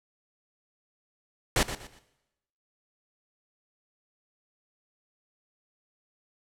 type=noise with echo; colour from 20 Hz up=pink; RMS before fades=-23 dBFS; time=1.56-1.63 s; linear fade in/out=2 ms; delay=120 ms; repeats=3; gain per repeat=-11 dB; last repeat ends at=1.99 s; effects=noise-tail reverb RT60 0.9 s tail -17 dB re dry + low-pass 10000 Hz 12 dB/octave